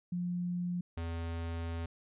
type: tone pair in turn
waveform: sine / square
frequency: 176.8 / 83.44 Hz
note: F3 / E2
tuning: +22 / +22 cents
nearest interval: octave + minor second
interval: 1300 cents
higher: first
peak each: -32 / -36 dBFS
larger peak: first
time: 0.12-0.81 / 0.97-1.86 s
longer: second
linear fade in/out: 5 ms
effects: resampled to 8000 Hz